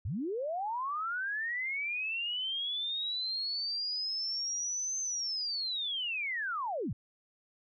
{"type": "linear two-way sweep", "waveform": "sine", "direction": "up then down", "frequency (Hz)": [71.8, 6272, 71.8], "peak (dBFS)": -32, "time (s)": [0.05, 6.93], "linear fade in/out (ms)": 5, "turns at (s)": 5, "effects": []}